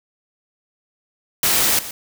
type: noise with echo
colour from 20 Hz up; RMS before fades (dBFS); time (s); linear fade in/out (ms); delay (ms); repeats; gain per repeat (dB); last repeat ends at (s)
white; -17; 1.43-1.79; 2; 120; 1; -14; 1.91
effects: none